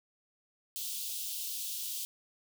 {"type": "high-pass noise", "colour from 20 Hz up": "white", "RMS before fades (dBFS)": -38, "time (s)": [0.76, 2.05], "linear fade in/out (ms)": 0, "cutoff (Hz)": 2900, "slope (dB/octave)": 48, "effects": []}